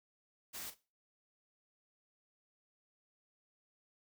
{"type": "noise with echo", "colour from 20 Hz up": "white", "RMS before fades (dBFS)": -45, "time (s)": [0.53, 0.71], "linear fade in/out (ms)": 20, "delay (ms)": 39, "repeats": 1, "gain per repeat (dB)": -12, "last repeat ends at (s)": 0.749, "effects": ["noise-tail reverb RT60 0.3 s tail -17 dB re dry"]}